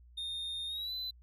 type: tone with pitch glide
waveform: triangle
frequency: 3664 to 4019 Hz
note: A#7 to B7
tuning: -31 to +30 cents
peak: -35 dBFS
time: 0.17-1.11 s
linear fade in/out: 10 ms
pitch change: +161 cents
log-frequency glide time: 0.67-0.93 s
effects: added 60 Hz sine -55 dBFS peak until 1.22 s